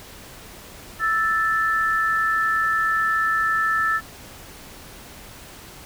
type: tone pair together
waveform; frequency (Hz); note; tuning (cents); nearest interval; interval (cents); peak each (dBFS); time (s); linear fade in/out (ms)
sine; 1318.5 / 1760; E6 / A6; 0 / 0; perfect fourth; 500; -21; 0.99-4.01; 50
effects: pink hiss -42 dBFS RMS until 5.85 s